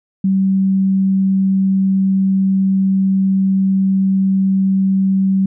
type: tone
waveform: sine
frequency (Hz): 192.2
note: G3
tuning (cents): -34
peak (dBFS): -11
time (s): 0.24-5.46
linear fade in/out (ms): 5
effects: none